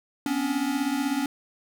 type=tone cluster; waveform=square; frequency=247.5 / 267.2 / 283.4 Hz; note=B3 / C4 / C#4; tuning=+4 / +36 / +38 cents; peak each=-32 / -32 / -27 dBFS; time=0.26-1.26 s; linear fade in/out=2 ms; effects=none